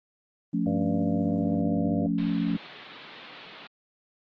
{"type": "chord", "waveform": "sine", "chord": "F augmented", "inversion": "none", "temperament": "equal with one note detuned", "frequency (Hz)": [174.61, 220, 280.4], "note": ["F3", "A3", "C#4"], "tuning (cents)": [0, 0, 20], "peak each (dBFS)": -28, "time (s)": [0.53, 2.57], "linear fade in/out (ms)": 10}
{"type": "harmonic tone", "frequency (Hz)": 98.6, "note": "G2", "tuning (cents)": 11, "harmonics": [1, 2, 3, 4, 5, 6, 7], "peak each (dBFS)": [-35, -40, -38, -43, -37, -35, -38], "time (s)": [0.66, 2.07], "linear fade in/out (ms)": 5}
{"type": "band-pass noise", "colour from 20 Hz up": "white", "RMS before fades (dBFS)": -46, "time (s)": [2.18, 3.67], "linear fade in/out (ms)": 2, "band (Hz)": [130, 3900], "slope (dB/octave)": 48}
{"effects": ["Opus 24 kbps"]}